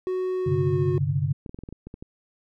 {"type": "tone with pitch glide", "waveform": "triangle", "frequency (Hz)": [370, 362.6], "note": ["F#4", "F#4"], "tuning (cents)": [0, -35], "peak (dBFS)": -22, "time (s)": [0.07, 0.98], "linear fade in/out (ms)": 0, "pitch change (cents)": -35, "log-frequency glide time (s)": [0.36, 0.87]}
{"type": "chord", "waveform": "sine", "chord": "G suspended fourth", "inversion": "none", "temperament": "equal with one note detuned", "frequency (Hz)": [98, 130.81, 144.89], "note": ["G2", "C3", "D3"], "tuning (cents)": [0, 0, -23], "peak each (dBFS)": [-28, -27, -24], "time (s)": [0.46, 1.33], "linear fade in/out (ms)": 10}
{"type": "clicks", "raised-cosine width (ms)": 3, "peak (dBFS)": -25, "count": 10, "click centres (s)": [1.462, 1.494, 1.545, 1.589, 1.636, 1.689, 1.726, 1.87, 1.941, 2.025]}
{"effects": []}